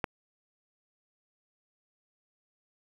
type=click; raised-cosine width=0.5 ms; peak=-14 dBFS; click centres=0.042 s; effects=8-bit